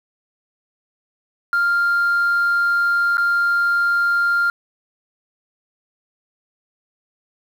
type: tone with dropouts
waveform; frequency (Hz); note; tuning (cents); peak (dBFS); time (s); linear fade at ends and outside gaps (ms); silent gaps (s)
sine; 1396.9; F6; 0; -13; 1.53-4.5; 1; 3.171-3.18
effects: tanh soft clip ceiling -12 dBFS + 7-bit